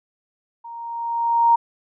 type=tone with level ramp; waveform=sine; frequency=932.3 Hz; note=A#5; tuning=in tune; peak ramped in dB=-34 to -10 dBFS; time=0.64-1.56 s; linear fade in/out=10 ms; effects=none